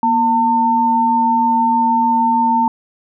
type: tone pair together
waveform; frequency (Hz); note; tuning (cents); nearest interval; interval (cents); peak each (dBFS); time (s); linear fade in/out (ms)
sine; 238.8 / 901.6; A#3 / A5; +42 / +42; octave + major seventh; 2300; -18 / -12; 0.03-2.68; 2
effects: none